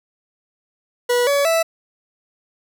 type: tone with pitch steps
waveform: 40% pulse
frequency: 487.4 / 566.4 / 658.2 Hz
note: B4 / C#5 / E5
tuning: -23 / +37 / -3 cents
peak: -14 dBFS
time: 1.09-1.63 s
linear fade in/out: 10 ms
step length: 180 ms
effects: none